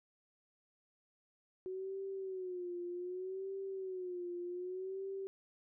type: tone with vibrato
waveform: sine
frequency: 369.4 Hz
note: F#4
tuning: 3 cents flat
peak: -39 dBFS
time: 1.66-5.27 s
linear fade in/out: 0 ms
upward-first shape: sine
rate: 0.65 Hz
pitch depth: 89 cents each way
effects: none